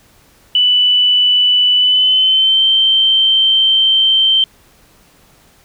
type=tone with pitch glide; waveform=sine; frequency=2978 to 3122 Hz; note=F#7 to G7; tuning=+11 to -8 cents; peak=-8 dBFS; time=0.55-4.44 s; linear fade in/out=2 ms; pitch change=+81 cents; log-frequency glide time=1.76-2.65 s; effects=pink hiss -49 dBFS RMS until 5.64 s